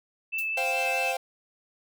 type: tone with vibrato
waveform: sine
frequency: 2637 Hz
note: E7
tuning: in tune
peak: -27 dBFS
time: 0.32-1.13 s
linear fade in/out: 20 ms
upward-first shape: sine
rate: 4.9 Hz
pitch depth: 10 cents each way
type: noise with exponential decay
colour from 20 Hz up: violet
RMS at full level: -32 dBFS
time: 0.38-0.51 s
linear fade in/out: 5 ms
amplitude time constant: 27 ms
type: chord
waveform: 45% pulse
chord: C suspended fourth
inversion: none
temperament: equal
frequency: 523.3 / 698.5 / 784 Hz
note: C5 / F5 / G5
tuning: 0 / 0 / 0 cents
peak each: -32 dBFS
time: 0.57-1.17 s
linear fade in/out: 5 ms
effects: none